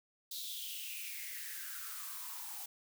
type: noise with high-pass filter sweep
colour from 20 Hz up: blue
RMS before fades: -44 dBFS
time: 0.31-2.66 s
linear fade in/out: 5 ms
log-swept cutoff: 4000 to 770 Hz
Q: 6.9
effects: none